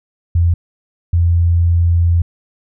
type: tone bursts at uneven times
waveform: sine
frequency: 85.4 Hz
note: F2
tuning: 38 cents flat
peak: -9 dBFS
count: 2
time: 0.35-0.54 / 1.13-2.22 s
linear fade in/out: 5 ms
effects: none